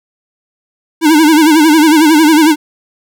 square tone with vibrato, 311.1 Hz, D#4, in tune, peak -5 dBFS, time 1.01-2.56 s, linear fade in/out 50 ms, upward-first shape sine, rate 11 Hz, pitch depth 100 cents each way, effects none

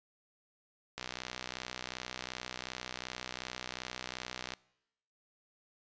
click train, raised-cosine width 0.2 ms, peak -21 dBFS, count 224, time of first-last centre 0.98-4.537 s, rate 62.7 Hz, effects noise-tail reverb RT60 0.9 s tail -24 dB re dry + resampled to 16000 Hz

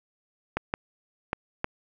clicks, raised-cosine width 0.5 ms, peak -11 dBFS, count 4, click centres 0.57 / 0.739 / 1.331 / 1.644 s, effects none

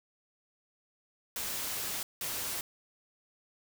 white noise bursts at uneven times, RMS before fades -36 dBFS, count 2, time 1.36-2.03 / 2.21-2.61 s, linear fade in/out 2 ms, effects none

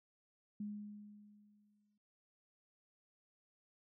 sine tone with exponential decay, 207.7 Hz, G#3, in tune, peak -39 dBFS, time 0.6-1.98 s, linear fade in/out 5 ms, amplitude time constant 300 ms, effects none

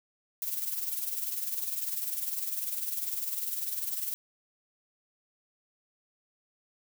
violet noise with tremolo, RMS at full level -31 dBFS, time 0.42-4.14 s, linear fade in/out 0 ms, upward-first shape sine, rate 20 Hz, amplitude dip 60%, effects none

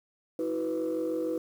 sine chord, E suspended second, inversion none, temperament equal with one note detuned, 323.4 / 370 / 493.9 Hz, E4 / F#4 / B4, -33 / 0 / 0 cents, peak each -30 / -35 / -30 dBFS, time 0.39-1.38 s, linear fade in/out 2 ms, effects tanh soft clip ceiling -23 dBFS + 9-bit

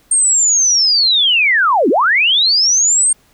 sine linear two-way sweep, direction down then up, 8690 to 233.1 to 8690 Hz, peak -9 dBFS, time 0.11-3.13 s, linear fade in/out 5 ms, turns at 1.89 s, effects pink hiss -53 dBFS RMS until 3.33 s

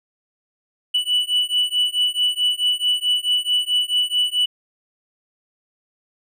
triangle beating tone pair, 2960 / 2964.6 Hz, F#7 / F#7, 0 / +3 cents, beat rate 4.6 Hz, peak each -19 dBFS, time 0.94-4.46 s, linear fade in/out 10 ms, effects none

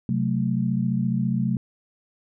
sine chord, F# diminished, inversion second, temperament equal, 130.81 / 185 / 220 Hz, C3 / F#3 / A3, 0 / 0 / 0 cents, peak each -25 dBFS, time 0.09-1.57 s, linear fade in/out 2 ms, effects none

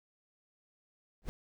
brown noise with exponential growth, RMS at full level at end -32 dBFS, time 1.22-1.29 s, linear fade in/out 0 ms, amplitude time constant 15 ms, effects none

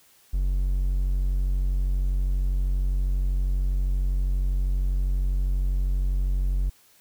triangle tone, 46.25 Hz, F#1, in tune, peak -19 dBFS, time 0.33-6.7 s, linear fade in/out 10 ms, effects white hiss -58 dBFS RMS until 7 s

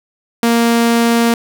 sawtooth tone, 233.1 Hz, A#3, in tune, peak -6 dBFS, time 0.43-1.34 s, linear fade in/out 2 ms, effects none

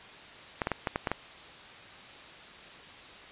clicks, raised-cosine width 0.5 ms, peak -13 dBFS, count 7, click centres 0.618 / 0.671 / 0.717 / 0.872 / 0.959 / 1.072 / 1.116 s, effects white hiss -48 dBFS RMS until 3.31 s + resampled to 8000 Hz

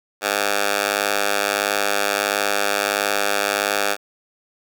10% pulse tone with high-pass filter, 101.5 Hz, G#2, 39 cents flat, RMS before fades -21 dBFS, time 0.21-3.97 s, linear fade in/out 50 ms, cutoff 790 Hz, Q 0.84, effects none

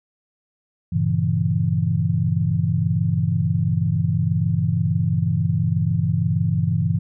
sine chord, G diminished seventh, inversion none, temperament equal, 98 / 116.54 / 138.59 / 164.81 Hz, G2 / Bb2 / Db3 / Fb3, 0 / 0 / 0 / 0 cents, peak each -23 / -24 / -24 / -21 dBFS, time 0.92-6.99 s, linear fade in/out 10 ms, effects none

